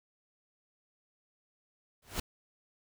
pink noise with exponential growth, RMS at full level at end -31 dBFS, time 2.02-2.2 s, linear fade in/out 5 ms, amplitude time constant 39 ms, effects none

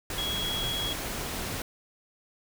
sine tone in noise, 3322 Hz, G#7, in tune, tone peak -30 dBFS, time 0.18-0.93 s, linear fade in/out 2 ms, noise pink, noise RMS -34 dBFS, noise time 0.1-1.62 s, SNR +1 dB, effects none

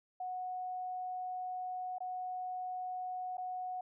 sine tone with dropouts, 735 Hz, F#5, 12 cents flat, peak -37 dBFS, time 0.2-3.81 s, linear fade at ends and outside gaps 5 ms, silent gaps 1.984-2.004 / 3.371-3.38 s, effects none

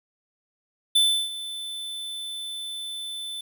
square tone with ADSR envelope, 3520 Hz, A7, in tune, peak -16 dBFS, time 0.95-3.41 s, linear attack 9 ms, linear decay 330 ms, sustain -16 dB, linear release 5 ms, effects 9-bit

